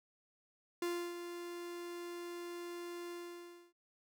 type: tone with ADSR envelope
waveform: 45% pulse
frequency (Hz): 347.8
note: F4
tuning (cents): -7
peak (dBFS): -34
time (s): 0.82-3.73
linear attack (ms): 3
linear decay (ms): 310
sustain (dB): -9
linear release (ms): 620
effects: none